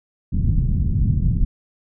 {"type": "low-pass noise", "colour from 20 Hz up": "pink", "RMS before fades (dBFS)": -18, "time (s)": [0.32, 1.45], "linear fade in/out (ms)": 10, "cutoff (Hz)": 180, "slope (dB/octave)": 24, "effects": []}